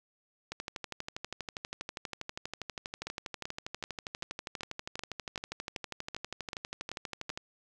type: two click trains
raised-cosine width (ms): 0.2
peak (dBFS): -20 / -20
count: 12 / 86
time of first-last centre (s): 3.07-7.301 / 0.52-7.375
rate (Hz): 2.6 / 12.4
effects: none